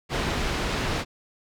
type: low-pass noise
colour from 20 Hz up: pink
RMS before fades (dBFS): -27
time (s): 0.09-1.05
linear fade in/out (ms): 50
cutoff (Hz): 4500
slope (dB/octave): 12
effects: none